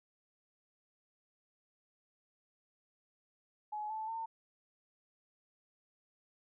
sine tone with pitch steps, 846 / 873.8 / 902.5 Hz, G#5 / A5 / A5, +32 / -12 / +44 cents, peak -37 dBFS, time 3.72-4.26 s, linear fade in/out 10 ms, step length 180 ms, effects none

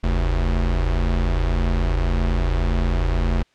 square tone pair together, 43.69 / 73.42 Hz, F1 / D2, +1 / 0 cents, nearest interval major sixth, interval 899 cents, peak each -19 / -25 dBFS, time 0.03-3.43 s, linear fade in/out 10 ms, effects white hiss -61 dBFS RMS until 3.54 s + low-pass 4000 Hz 12 dB/octave

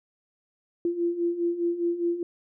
sine beating tone pair, 340.4 / 345.3 Hz, F4 / F4, -44 / -20 cents, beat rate 4.9 Hz, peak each -30 / -25 dBFS, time 0.85-2.23 s, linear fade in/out 2 ms, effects none

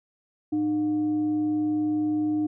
sine tone with frequency modulation, 304.1 Hz, D#4, 40 cents flat, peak -22 dBFS, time 0.52-2.47 s, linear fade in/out 10 ms, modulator 412 Hz, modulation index 0.22, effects none

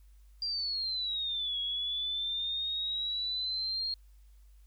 sine exponential two-way sweep, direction down then up, 4791 to 3322 to 4253 Hz, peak -31 dBFS, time 0.42-3.94 s, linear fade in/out 2 ms, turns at 1.59 s, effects added 50 Hz sine -54 dBFS peak until 4.66 s + white hiss -73 dBFS RMS until 4.66 s

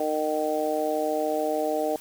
harmonic tone, 153.7 Hz, D#3, 21 cents flat, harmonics 2 / 3 / 4 / 5, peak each -31 / -29 / -27 / -30 dBFS, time 0-1.96 s, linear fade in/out 2 ms, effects white hiss -46 dBFS RMS until 2 s

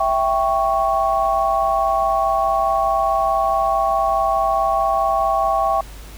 sine chord, C# diminished, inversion first, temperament equal, 659.3 / 784 / 1108.7 Hz, E5 / G5 / C#6, 0 / 0 / 0 cents, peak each -20 / -19 / -20 dBFS, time 0-5.81 s, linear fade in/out 5 ms, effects added 50 Hz sine -35 dBFS peak until 6.17 s + pink hiss -42 dBFS RMS until 6.17 s

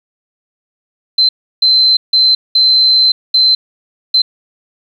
sine tone bursts at uneven times, 4083 Hz, C8, 43 cents flat, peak -6 dBFS, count 6, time 1.18-1.29 / 1.62-1.97 / 2.13-2.35 / 2.55-3.12 / 3.34-3.55 / 4.14-4.22 s, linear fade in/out 5 ms, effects 7-bit

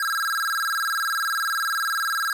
square tone with vibrato, 1466 Hz, F#6, 16 cents flat, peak -23 dBFS, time 0-2.33 s, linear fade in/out 2 ms, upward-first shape square, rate 20 Hz, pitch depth 180 cents each way, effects none

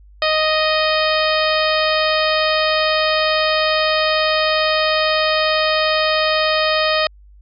harmonic tone, 622.3 Hz, D#5, in tune, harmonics 1 / 2 / 3 / 4 / 5 / 6 / 7 / 8, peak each -18 / -21 / -23 / -24 / -25 / -26 / -26 / -27 dBFS, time 0.22-7.07 s, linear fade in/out 2 ms, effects added 50 Hz sine -42 dBFS peak until 7.41 s

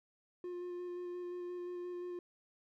triangle tone with vibrato, 355 Hz, F4, 28 cents sharp, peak -38 dBFS, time 0.44-2.19 s, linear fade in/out 2 ms, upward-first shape square, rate 5.7 Hz, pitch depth 10 cents each way, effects none

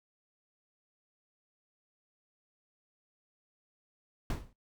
brown noise with exponential decay, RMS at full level -27 dBFS, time 4.3-4.53 s, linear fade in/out 2 ms, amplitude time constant 49 ms, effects noise-tail reverb RT60 0.1 s tail -19 dB re dry

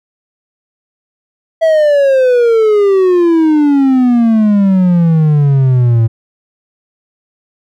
triangle exponential sweep, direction down, 658 to 111.2 Hz, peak -4 dBFS, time 1.61-6.08 s, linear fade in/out 20 ms, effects none

